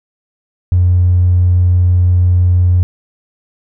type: tone with tanh clipping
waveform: triangle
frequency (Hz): 89.4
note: F2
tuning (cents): +41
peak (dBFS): -6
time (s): 0.72-2.83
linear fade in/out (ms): 0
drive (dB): 1
effects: none